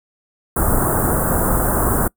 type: band-stop noise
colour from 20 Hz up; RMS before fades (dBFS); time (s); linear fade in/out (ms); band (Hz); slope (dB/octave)
pink; -17; 0.56-2.08; 5; 1500 to 8500; 48
effects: noise-tail reverb RT60 0.1 s tail -25 dB re dry